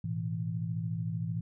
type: chord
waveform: sine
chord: A suspended second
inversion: none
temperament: equal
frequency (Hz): 110 / 123.47 / 164.81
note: A2 / B2 / E3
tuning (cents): 0 / 0 / 0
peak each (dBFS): -35 / -39 / -34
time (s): 0.04-1.41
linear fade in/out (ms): 5
effects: none